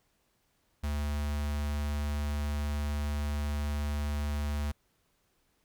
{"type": "tone with notch filter", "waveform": "square", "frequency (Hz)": 73.42, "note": "D2", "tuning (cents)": 0, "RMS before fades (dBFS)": -32, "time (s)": [0.83, 4.72], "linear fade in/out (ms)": 10, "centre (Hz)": 410, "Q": 1.6, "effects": ["pink hiss -73 dBFS RMS until 5.64 s"]}